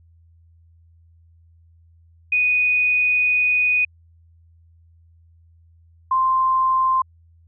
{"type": "tone pair in turn", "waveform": "sine", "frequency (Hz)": [2482, 1045.5], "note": ["D#7", "C6"], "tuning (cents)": [-5, -2], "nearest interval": "octave + minor third", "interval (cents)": 1497, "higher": "first", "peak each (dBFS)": [-15, -15], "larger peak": "neither", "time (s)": [[2.32, 3.85], [6.11, 7.02]], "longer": "first", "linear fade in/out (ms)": 5, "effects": ["added 83 Hz sine -50 dBFS peak until 7.47 s"]}